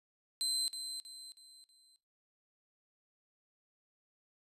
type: tone with echo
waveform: 30% pulse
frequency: 4085 Hz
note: C8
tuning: 42 cents flat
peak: -29 dBFS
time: 0.41-0.68 s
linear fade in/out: 0 ms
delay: 320 ms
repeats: 4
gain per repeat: -8 dB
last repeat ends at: 1.96 s
effects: noise-tail reverb RT60 0.3 s tail -18 dB re dry + resampled to 32000 Hz